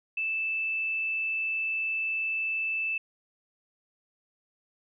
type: tone with frequency modulation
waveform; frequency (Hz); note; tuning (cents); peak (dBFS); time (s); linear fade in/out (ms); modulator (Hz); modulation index
sine; 2637; E7; 0; -27; 0.17-2.98; 5; 79.7; 0.21
effects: none